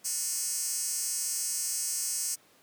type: tone with high-pass filter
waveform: 10% pulse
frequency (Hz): 360.6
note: F#4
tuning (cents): -45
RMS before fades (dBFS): -32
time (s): 0.04-2.36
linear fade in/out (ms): 20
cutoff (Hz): 7300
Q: 5.5
effects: pink hiss -61 dBFS RMS until 2.62 s + high-pass 200 Hz 12 dB/octave